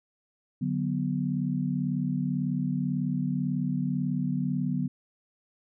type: chord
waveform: sine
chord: B minor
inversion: first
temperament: equal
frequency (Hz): 146.83 / 185 / 246.9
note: D3 / F#3 / B3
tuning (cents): 0 / 0 / 0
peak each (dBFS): -30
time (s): 0.61-4.88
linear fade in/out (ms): 10
effects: none